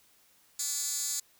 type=tone with high-pass filter; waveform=10% pulse; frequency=287.8 Hz; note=D4; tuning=35 cents flat; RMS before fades=-33 dBFS; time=0.59-1.2 s; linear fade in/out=5 ms; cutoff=6600 Hz; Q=2.3; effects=white hiss -64 dBFS RMS until 1.39 s